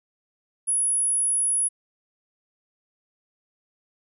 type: tone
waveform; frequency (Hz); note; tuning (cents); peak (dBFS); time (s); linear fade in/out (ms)
sine; 10290; E9; -43; -20; 0.67-1.69; 20
effects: none